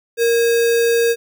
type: tone with sample-and-hold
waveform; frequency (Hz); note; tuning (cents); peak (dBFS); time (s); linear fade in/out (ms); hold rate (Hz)
sine; 466.2; A#4; 0; -12; 0.17-1.16; 50; 2100
effects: none